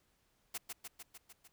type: noise with echo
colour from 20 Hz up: white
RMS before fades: -40 dBFS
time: 0.54-0.58 s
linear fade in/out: 10 ms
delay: 150 ms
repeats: 6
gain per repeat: -3 dB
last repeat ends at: 1.48 s
effects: pink hiss -75 dBFS RMS until 1.52 s